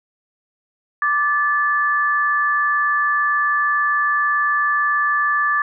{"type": "tone pair together", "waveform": "sine", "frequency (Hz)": [1174.7, 1736.6], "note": ["D6", "A6"], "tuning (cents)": [0, -23], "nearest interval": "perfect fifth", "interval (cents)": 677, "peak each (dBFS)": -18, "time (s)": [1.02, 5.62], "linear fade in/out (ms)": 2, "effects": []}